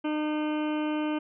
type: harmonic tone with a mistuned harmonic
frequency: 303.8 Hz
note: D#4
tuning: 41 cents flat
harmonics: 1 / 2 / 3 / 4 / 5 / 7 / 8 / 9 / 10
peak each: -27 / -36 / -38 / -42 / -43 / -48 / -46 / -47 / -46 dBFS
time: 0.04-1.19 s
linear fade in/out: 10 ms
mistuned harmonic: 5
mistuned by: +22 cents
effects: none